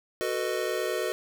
square chord, B dominant seventh, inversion second, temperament just, 370.4 / 444.5 / 493.9 / 617.4 Hz, F#4 / A4 / B4 / D#5, +2 / +18 / 0 / -14 cents, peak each -33 / -34 / -34 / -34 dBFS, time 0.21-1.12 s, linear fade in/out 0 ms, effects none

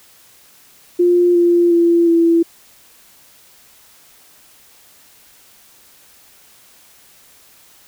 sine tone with pitch steps, 351.9 / 346.1 / 340.3 / 334.7 Hz, F4 / F4 / F4 / E4, +13 / -16 / -45 / +26 cents, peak -9 dBFS, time 0.99-2.43 s, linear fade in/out 10 ms, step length 360 ms, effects white hiss -48 dBFS RMS until 7.87 s

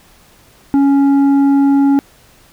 triangle tone with tanh clipping, 278.2 Hz, C#4, 6 cents sharp, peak -9 dBFS, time 0.74-1.99 s, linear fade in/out 0 ms, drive 11 dB, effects pink hiss -47 dBFS RMS until 2.52 s

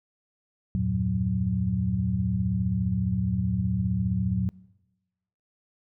sine tone cluster, 81 / 96.1 / 115.4 / 184.9 Hz, E2 / G2 / A#2 / F#3, -30 / -34 / -17 / -1 cents, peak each -32 / -32 / -28 / -26 dBFS, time 0.75-4.49 s, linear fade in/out 0 ms, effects noise-tail reverb RT60 1.0 s tail -22 dB re dry

